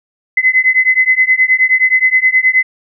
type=beating tone pair; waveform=sine; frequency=2031 / 2040.5 Hz; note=B6 / C7; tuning=+48 / -44 cents; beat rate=9.5 Hz; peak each=-11 dBFS; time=0.37-2.63 s; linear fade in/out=5 ms; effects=none